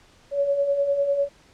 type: beating tone pair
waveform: sine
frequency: 554.4 / 564.4 Hz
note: C#5 / C#5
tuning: 0 / +31 cents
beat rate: 10 Hz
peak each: -29 / -20 dBFS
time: 0.31-1.29 s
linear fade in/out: 50 ms
effects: pink hiss -55 dBFS RMS until 1.53 s + low-pass 7000 Hz 12 dB/octave